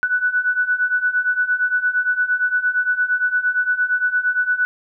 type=beating tone pair; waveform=sine; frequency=1480 / 1488.7 Hz; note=F#6 / F#6; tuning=0 / +10 cents; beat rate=8.7 Hz; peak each=-21 / -18 dBFS; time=0.03-4.65 s; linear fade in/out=0 ms; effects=none